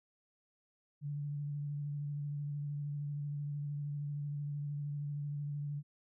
sine tone with vibrato, 145.2 Hz, D3, 19 cents flat, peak -36 dBFS, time 1.01-5.83 s, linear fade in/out 50 ms, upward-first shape sine, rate 13 Hz, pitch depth 21 cents each way, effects none

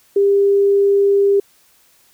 sine tone, 399.3 Hz, G4, 32 cents sharp, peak -10 dBFS, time 0.16-1.4 s, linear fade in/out 5 ms, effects white hiss -54 dBFS RMS until 2.13 s

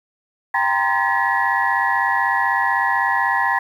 sine tone cluster, 790 / 934 / 1030 / 1715 / 1919 Hz, G5 / A#5 / C6 / A6 / A#6, +13 / +3 / -28 / -45 / +50 cents, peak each -22 dBFS, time 0.54-3.59 s, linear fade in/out 5 ms, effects tanh soft clip ceiling -5 dBFS + 8-bit

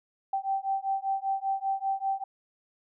sine beating tone pair, 776 / 781.1 Hz, G5 / G5, -18 / -6 cents, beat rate 5.1 Hz, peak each -30 dBFS, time 0.33-2.24 s, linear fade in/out 5 ms, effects none

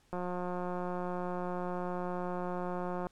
click train, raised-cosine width 1 ms, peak -24 dBFS, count 527, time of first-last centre 0.13-3.069 s, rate 179 Hz, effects pink hiss -68 dBFS RMS until 3.11 s + low-pass 10000 Hz 12 dB/octave

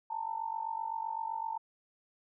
sine tone with amplitude modulation, 898 Hz, A5, 35 cents sharp, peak -30 dBFS, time 0.1-1.58 s, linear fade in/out 10 ms, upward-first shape sine, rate 47.8 Hz, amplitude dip 85%, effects none

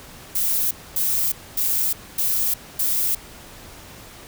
violet noise bursts, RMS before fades -21 dBFS, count 5, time 0.35-3.15 s, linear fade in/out 5 ms, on 360 ms, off 250 ms, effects pink hiss -42 dBFS RMS until 4.27 s

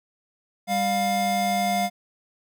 square tone pair together, 198.11 / 706 Hz, G3 / F5, +19 / +19 cents, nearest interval octave + minor seventh, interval 2200 cents, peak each -28 / -23 dBFS, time 0.67-1.9 s, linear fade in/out 50 ms, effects none

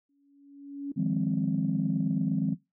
sine tone with exponential growth, 281.5 Hz, C#4, 27 cents sharp, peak -29 dBFS, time 0.09-0.92 s, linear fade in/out 5 ms, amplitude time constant 180 ms
sine chord, F minor seventh, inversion third, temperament equal with one note detuned, 155.56 / 174.61 / 203.4 / 261.6 Hz, Eb3 / F3 / Ab3 / C4, 0 / 0 / -36 / 0 cents, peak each -30 dBFS, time 0.96-2.55 s, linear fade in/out 20 ms
effects noise-tail reverb RT60 0.2 s tail -18 dB re dry + tanh soft clip ceiling -16 dBFS

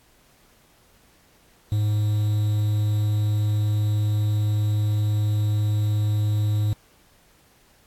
triangle tone with quantisation, 105.4 Hz, G#2, 26 cents sharp, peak -17 dBFS, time 1.72-6.73 s, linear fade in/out 0 ms, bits 7, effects pink hiss -58 dBFS RMS until 7.86 s + AAC 64 kbps

